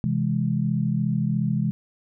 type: chord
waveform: sine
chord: C augmented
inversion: none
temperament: equal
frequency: 130.81 / 164.81 / 207.7 Hz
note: C3 / E3 / G#3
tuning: 0 / 0 / 0 cents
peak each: -25 / -25 / -25 dBFS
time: 0.04-1.71 s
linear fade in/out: 0 ms
effects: none